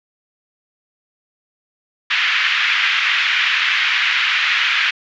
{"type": "band-pass noise", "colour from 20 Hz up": "white", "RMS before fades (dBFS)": -17, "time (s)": [2.1, 4.91], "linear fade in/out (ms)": 10, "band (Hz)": [1500, 2900], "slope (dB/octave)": 24, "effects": ["resampled to 16000 Hz"]}